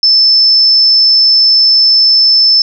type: tone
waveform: sine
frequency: 5274 Hz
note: E8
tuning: in tune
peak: -4 dBFS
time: 0.03-2.62 s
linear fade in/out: 2 ms
effects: none